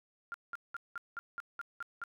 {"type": "tone bursts", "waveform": "sine", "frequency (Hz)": 1396.9, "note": "F6", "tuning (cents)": 0, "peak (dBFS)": -37, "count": 9, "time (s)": [0.32, 2.038], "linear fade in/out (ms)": 0, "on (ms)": 22, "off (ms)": 190, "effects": []}